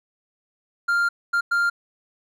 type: tone bursts at uneven times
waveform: triangle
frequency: 1396.9 Hz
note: F6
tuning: in tune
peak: -16 dBFS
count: 3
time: 0.88-1.09 / 1.33-1.41 / 1.51-1.7 s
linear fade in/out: 10 ms
effects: none